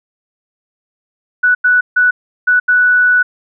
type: tone bursts at uneven times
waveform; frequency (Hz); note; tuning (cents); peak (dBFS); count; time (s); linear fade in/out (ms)
sine; 1480; F#6; 0; -7; 5; 1.43-1.55 / 1.64-1.81 / 1.96-2.11 / 2.47-2.6 / 2.68-3.23; 10
effects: none